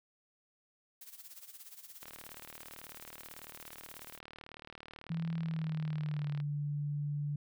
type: noise with tremolo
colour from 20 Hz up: blue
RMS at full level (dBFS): -49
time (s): 1.01-4.19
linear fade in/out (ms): 5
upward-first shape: sine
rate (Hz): 17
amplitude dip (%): 75
type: click train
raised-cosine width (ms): 0.3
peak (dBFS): -32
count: 168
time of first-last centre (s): 2.03-6.402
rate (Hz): 38.2
type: tone with pitch glide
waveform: sine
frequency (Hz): 164.81 to 145.98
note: E3 to D3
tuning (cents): 0 to -10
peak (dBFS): -33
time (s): 5.1-7.36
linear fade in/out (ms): 5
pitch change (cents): -210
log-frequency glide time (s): 5.36-6.31
effects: none